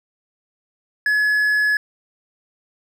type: tone with hard clipping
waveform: triangle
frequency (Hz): 1699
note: G#6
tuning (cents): +39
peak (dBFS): -16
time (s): 1.06-1.77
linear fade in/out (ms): 2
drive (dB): 6
effects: none